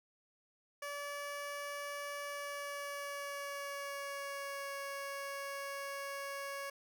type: tone with pitch glide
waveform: 15% pulse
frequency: 575 to 556.7 Hz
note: D5 to C#5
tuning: -37 to +7 cents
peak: -34 dBFS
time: 0.82-6.7 s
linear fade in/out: 5 ms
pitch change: -56 cents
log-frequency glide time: 2.24-4.75 s
effects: none